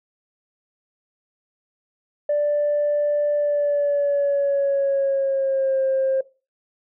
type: tone with pitch glide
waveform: sine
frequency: 587.3 to 532.4 Hz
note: D5 to C5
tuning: 0 to +30 cents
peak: -16 dBFS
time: 2.29-6.21 s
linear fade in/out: 5 ms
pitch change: -170 cents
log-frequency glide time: 3.36-5.81 s
effects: noise-tail reverb RT60 0.3 s tail -20 dB re dry + tanh soft clip ceiling -14 dBFS